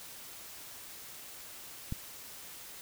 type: click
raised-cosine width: 5 ms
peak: -22 dBFS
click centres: 1.924 s
effects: white hiss -48 dBFS RMS until 2.81 s